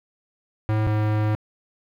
square tone pair in turn, 108 / 106.82 Hz, A2 / G#2, -32 / +49 cents, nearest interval unison, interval 19 cents, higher first, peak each -20 dBFS, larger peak neither, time 0.69-0.87 / 0.87-1.35 s, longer second, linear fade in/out 0 ms, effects low-pass 2000 Hz 12 dB/octave + 8-bit

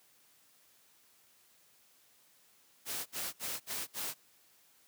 white noise bursts, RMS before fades -38 dBFS, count 5, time 2.85-4.144 s, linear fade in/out 50 ms, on 210 ms, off 61 ms, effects white hiss -66 dBFS RMS until 4.87 s + high-pass 100 Hz 12 dB/octave

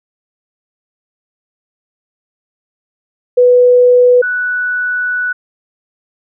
sine tone pair in turn, 493.9 / 1480 Hz, B4 / F#6, 0 / 0 cents, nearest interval octave + perfect fifth, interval 1900 cents, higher second, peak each -4 / -13 dBFS, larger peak first, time 3.37-4.22 / 4.22-5.33 s, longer second, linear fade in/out 10 ms, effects none

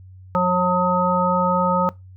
harmonic tone, 180.4 Hz, F#3, 44 cents flat, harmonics 1 / 3 / 5 / 7, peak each -21 / -21 / -21 / -21 dBFS, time 0.35-1.89 s, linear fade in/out 0 ms, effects noise-tail reverb RT60 0.2 s tail -22 dB re dry + added 93 Hz sine -40 dBFS peak until 2.16 s

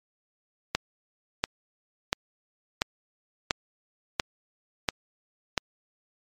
click train, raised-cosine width 0.2 ms, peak -5 dBFS, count 8, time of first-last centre 0.75-5.578 s, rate 1.45 Hz, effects MP3 64 kbps

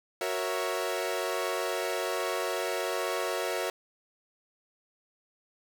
sawtooth chord, F# dominant seventh, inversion none, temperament equal, 370 / 466.2 / 554.4 / 659.3 Hz, F#4 / A#4 / C#5 / E5, 0 / 0 / 0 / 0 cents, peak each -31 dBFS, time 0.21-3.7 s, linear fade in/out 2 ms, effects none

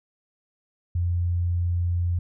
sine tone, 87.3 Hz, F2, in tune, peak -21 dBFS, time 0.95-2.19 s, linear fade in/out 5 ms, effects none

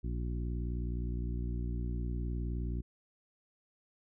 harmonic tone with a mistuned harmonic, 59.5 Hz, A#1, 36 cents sharp, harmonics 1 / 2 / 3 / 4 / 5 / 6, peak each -34 / -40 / -44 / -46 / -48 / -50 dBFS, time 0.03-2.82 s, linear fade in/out 20 ms, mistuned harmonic 6, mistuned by +21 cents, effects none

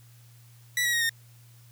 sawtooth tone with pitch steps, 1957 / 1915.6 / 1875.1 / 1835.5 Hz, B6 / A#6 / A#6 / A#6, -16 / +47 / +10 / -27 cents, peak -20 dBFS, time 0.77-1.094 s, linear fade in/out 2 ms, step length 81 ms, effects added 118 Hz sine -51 dBFS peak until 1.71 s + white hiss -60 dBFS RMS until 1.71 s

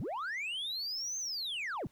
sine linear two-way sweep, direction up then down, 80.3 to 6370 to 80.3 Hz, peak -32 dBFS, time 0-1.87 s, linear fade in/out 0 ms, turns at 1.18 s, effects tanh soft clip ceiling -34 dBFS + pink hiss -69 dBFS RMS until 1.91 s

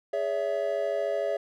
triangle chord, C# minor, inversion second, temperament equal with one note detuned, 415.3 / 565.7 / 659.3 Hz, G#4 / C#5 / E5, 0 / +35 / 0 cents, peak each -31 / -27 / -28 dBFS, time 0.13-1.37 s, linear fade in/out 5 ms, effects none

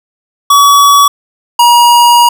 square tone pair in turn, 1135 / 954.4 Hz, C#6 / A#5, +41 / +41 cents, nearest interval minor third, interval 300 cents, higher first, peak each -3 dBFS, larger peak neither, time 0.5-1.08 / 1.59-2.29 s, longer second, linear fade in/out 5 ms, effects none

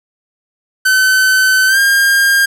45% pulse tone with pitch glide, 1524 to 1609 Hz, G6 to G6, -49 to +45 cents, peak -8 dBFS, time 0.85-2.46 s, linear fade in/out 10 ms, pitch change +94 cents, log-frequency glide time 1.67-1.79 s, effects none

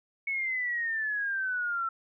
sine exponential sweep, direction down, 2217 to 1336 Hz, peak -28 dBFS, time 0.27-1.89 s, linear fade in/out 5 ms, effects none

